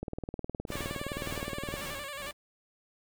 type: click train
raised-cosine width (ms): 2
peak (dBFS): -22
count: 34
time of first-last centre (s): 0.03-1.74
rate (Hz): 19.3
type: noise with tremolo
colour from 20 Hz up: pink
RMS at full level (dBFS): -40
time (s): 0.67-2.33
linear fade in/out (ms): 50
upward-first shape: triangle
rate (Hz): 1.9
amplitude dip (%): 100
type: tone with vibrato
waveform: 10% pulse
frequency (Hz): 568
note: C#5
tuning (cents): +42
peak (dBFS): -30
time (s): 0.72-2.31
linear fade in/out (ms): 0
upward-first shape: square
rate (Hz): 11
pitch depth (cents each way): 59
effects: none